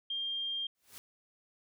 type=tone; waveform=sine; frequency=3200 Hz; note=G7; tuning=35 cents sharp; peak=-33 dBFS; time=0.1-0.67 s; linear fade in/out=5 ms
type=noise with exponential growth; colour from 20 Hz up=white; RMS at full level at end=-46 dBFS; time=0.75-0.98 s; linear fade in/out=0 ms; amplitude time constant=48 ms
effects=none